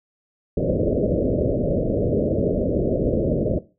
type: low-pass noise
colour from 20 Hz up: white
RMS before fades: -21 dBFS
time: 0.57-3.59 s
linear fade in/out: 5 ms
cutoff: 610 Hz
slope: 96 dB/octave
effects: noise-tail reverb RT60 0.3 s tail -17 dB re dry